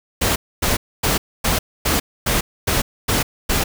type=noise bursts; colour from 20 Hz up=pink; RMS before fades=-18 dBFS; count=9; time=0.21-3.64 s; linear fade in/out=10 ms; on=150 ms; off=260 ms; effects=none